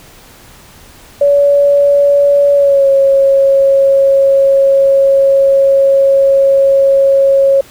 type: tone with pitch glide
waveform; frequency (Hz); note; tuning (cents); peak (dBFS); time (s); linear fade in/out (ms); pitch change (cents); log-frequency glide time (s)
sine; 569 to 547.4; C#5 to C#5; +45 to -22; -5; 1.21-7.61; 5; -67; 2.54-2.88
effects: pink hiss -39 dBFS RMS until 7.7 s